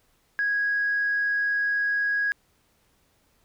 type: tone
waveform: sine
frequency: 1654 Hz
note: G#6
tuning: 8 cents flat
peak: -21 dBFS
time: 0.39-2.32 s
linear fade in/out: 0 ms
effects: tanh soft clip ceiling -17 dBFS + pink hiss -66 dBFS RMS until 3.44 s